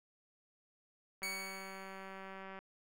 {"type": "click train", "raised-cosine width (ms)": 0.5, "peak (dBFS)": -34, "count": 264, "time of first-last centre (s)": [1.22, 2.59], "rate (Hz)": 192}
{"type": "tone with exponential decay", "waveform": "sawtooth", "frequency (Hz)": 2243, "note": "C#7", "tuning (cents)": 20, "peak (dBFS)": -33, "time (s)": [1.23, 2.43], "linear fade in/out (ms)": 1, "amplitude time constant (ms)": 260}
{"effects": []}